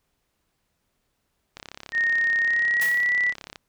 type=click train; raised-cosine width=0.2 ms; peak=-20 dBFS; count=69; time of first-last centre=1.57-3.558 s; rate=34.2 Hz
type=tone with pitch glide; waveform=sine; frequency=1854 to 1964.2 Hz; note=A#6 to B6; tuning=-10 to -10 cents; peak=-19 dBFS; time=1.92-3.34 s; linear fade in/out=50 ms; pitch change=+100 cents; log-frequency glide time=2.42-3.15 s
type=noise with exponential decay; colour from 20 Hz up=white; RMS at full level=-29 dBFS; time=2.81-3.15 s; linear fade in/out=5 ms; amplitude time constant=72 ms
effects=pink hiss -74 dBFS RMS until 3.68 s